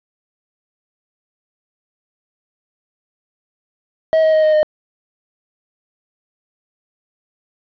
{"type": "tone with pitch steps", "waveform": "triangle", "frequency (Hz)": [639, 632.4, 625.8, 619.4, 613], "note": ["D#5", "D#5", "D#5", "D#5", "D#5"], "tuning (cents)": [46, 28, 10, -8, -26], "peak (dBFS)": -8, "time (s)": [4.13, 4.63], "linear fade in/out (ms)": 0, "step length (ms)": 100, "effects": ["resampled to 11025 Hz", "7-bit"]}